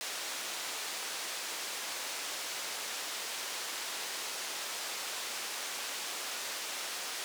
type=band-pass noise; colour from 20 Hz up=white; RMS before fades=-39 dBFS; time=0.01-7.24 s; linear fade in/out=0 ms; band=400 to 6900 Hz; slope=12 dB/octave; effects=none